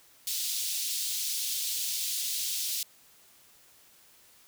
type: high-pass noise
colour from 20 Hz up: pink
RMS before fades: -32 dBFS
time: 0.27-2.83 s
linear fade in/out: 2 ms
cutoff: 3500 Hz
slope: 24 dB/octave
effects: white hiss -59 dBFS RMS until 4.47 s